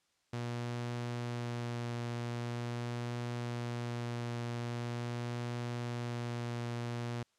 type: tone with vibrato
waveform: sawtooth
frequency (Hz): 119.7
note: A#2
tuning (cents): +46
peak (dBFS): -32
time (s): 0.33-7.23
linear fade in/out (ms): 5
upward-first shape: triangle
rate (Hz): 0.43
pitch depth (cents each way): 11
effects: white hiss -75 dBFS RMS until 7.38 s + low-pass 7000 Hz 12 dB/octave